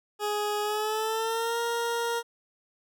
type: tone with pitch glide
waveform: 20% pulse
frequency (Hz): 417.1 to 468.2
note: G#4 to A#4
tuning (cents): +7 to +8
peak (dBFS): -22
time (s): 0.19-2.23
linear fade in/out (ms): 50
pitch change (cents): +201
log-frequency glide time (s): 0.62-1.59
effects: none